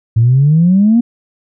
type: exponential sweep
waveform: sine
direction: up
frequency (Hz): 110 to 242.5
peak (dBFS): -5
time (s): 0.16-1.01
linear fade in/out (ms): 10
effects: tanh soft clip ceiling -1 dBFS